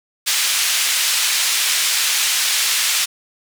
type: band-pass noise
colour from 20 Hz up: pink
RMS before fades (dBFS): -18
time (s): 0.26-3.06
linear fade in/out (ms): 20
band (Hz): 2500 to 11000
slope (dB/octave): 12
effects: none